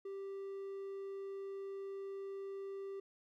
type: tone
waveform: triangle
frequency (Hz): 392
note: G4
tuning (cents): 0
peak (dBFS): -40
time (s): 0.05-3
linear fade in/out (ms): 5
effects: none